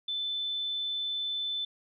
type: tone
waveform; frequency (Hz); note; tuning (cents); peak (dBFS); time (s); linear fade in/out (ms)
sine; 3520; A7; 0; -30; 0.08-1.65; 5
effects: none